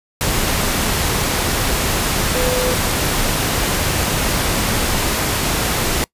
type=tone in noise; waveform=sine; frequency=503 Hz; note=B4; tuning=32 cents sharp; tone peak=-19 dBFS; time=2.35-2.74 s; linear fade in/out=0 ms; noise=pink; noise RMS=-18 dBFS; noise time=0.21-6.04 s; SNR=-4 dB; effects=noise-tail reverb RT60 0.1 s tail -24 dB re dry + resampled to 32000 Hz